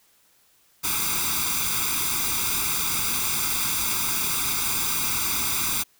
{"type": "noise with comb filter", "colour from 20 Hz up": "white", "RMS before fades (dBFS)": -25, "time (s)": [0.83, 5.84], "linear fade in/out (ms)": 20, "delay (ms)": 0.83, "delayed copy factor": 0.95, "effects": ["white hiss -61 dBFS RMS until 5.99 s"]}